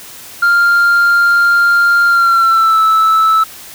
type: tone with pitch glide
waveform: sine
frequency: 1396.9 to 1310.9 Hz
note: F6 to E6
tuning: 0 to -10 cents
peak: -4 dBFS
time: 0.42-3.44 s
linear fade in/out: 10 ms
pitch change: -110 cents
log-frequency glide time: 2.07-2.81 s
effects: tanh soft clip ceiling -6 dBFS + white hiss -33 dBFS RMS until 3.74 s